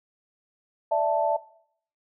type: chord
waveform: sine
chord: D suspended second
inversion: none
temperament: just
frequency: 587.3 / 660.7 / 881 Hz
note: D5 / E5 / A5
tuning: 0 / +4 / +2 cents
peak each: -26 / -23 / -25 dBFS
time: 0.91-1.37 s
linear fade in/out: 10 ms
effects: noise-tail reverb RT60 0.6 s tail -19 dB re dry